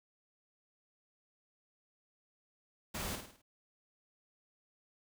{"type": "noise with echo", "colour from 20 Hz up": "pink", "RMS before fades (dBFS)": -40, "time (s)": [2.94, 3.16], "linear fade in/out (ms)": 10, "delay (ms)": 52, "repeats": 5, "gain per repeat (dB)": -6, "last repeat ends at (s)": 3.42, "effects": []}